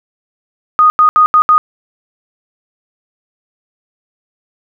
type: tone bursts at uneven times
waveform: sine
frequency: 1239 Hz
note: D#6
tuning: 8 cents flat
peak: -4 dBFS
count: 5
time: 0.79-0.9 / 0.99-1.09 / 1.16-1.26 / 1.34-1.42 / 1.49-1.58 s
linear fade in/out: 0 ms
effects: none